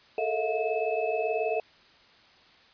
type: tone cluster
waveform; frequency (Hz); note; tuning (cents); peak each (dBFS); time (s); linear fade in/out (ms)
sine; 431.3 / 449.9 / 644 / 711 / 2600; A4 / A4 / E5 / F5 / E7; -35 / +39 / -41 / +31 / -24; -33 / -31 / -30 / -32 / -37; 0.18-1.6; 2
effects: white hiss -57 dBFS RMS until 2.73 s + resampled to 11025 Hz